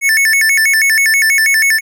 square tone with vibrato, 1975.5 Hz, B6, in tune, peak -9 dBFS, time 0.01-1.81 s, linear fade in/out 50 ms, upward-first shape square, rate 6.2 Hz, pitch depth 190 cents each way, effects none

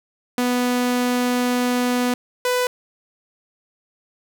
sawtooth tone pair in turn, 246.9 / 497.8 Hz, B3 / B4, 0 / +14 cents, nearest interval octave, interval 1214 cents, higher second, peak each -14 dBFS, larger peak neither, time 0.38-2.14 / 2.45-2.67 s, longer first, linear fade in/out 2 ms, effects none

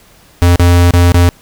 square tone with dropouts, 87.5 Hz, F2, 4 cents sharp, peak -5 dBFS, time 0.42-1.29 s, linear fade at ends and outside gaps 0 ms, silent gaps 0.558-0.596 / 0.908-0.937 / 1.12-1.144 s, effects pink hiss -44 dBFS RMS until 1.41 s

